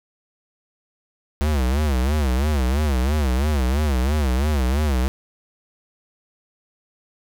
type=tone with vibrato; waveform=square; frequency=69.3 Hz; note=C#2; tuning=in tune; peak=-18 dBFS; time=1.41-5.08 s; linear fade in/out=0 ms; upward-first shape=sine; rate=3 Hz; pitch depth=190 cents each way; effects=9-bit